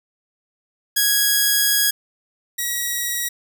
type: tone pair in turn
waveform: 5% pulse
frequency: 1656 / 1914.8 Hz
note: G#6 / A#6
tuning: -5 / +46 cents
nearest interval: minor third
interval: 251 cents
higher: second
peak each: -4 / -11 dBFS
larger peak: first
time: 0.96-1.91 / 2.58-3.29 s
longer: first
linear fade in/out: 10 ms
effects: none